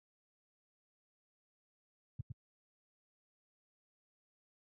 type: tone with echo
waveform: sine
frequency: 116.9 Hz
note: A#2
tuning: 5 cents sharp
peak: -35 dBFS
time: 2.19-2.21 s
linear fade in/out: 5 ms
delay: 110 ms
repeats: 1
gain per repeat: -4 dB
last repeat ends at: 2.32 s
effects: high-pass 60 Hz 12 dB/octave